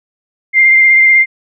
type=tone with vibrato; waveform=sine; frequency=2100 Hz; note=C7; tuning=6 cents sharp; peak=-4 dBFS; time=0.53-1.26 s; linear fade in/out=50 ms; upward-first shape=triangle; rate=16 Hz; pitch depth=23 cents each way; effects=none